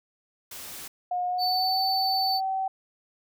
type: noise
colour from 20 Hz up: white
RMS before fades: -40 dBFS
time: 0.51-0.88 s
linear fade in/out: 5 ms
type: tone with pitch glide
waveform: sine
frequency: 719 to 766.2 Hz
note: F#5 to G5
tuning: -50 to -40 cents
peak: -25 dBFS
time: 1.11-2.68 s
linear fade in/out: 5 ms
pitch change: +110 cents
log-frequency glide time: 1.27-1.82 s
type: tone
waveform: triangle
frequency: 4512 Hz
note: C#8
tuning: 30 cents sharp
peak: -24 dBFS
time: 1.38-2.41 s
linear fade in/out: 50 ms
effects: none